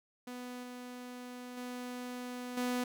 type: tone with level steps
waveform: sawtooth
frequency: 247.8 Hz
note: B3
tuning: 6 cents sharp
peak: -38 / -40 / -36 / -28 dBFS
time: 0.27-2.84 s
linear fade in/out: 5 ms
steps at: 0.63 / 1.57 / 2.57 s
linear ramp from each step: 5 ms
effects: none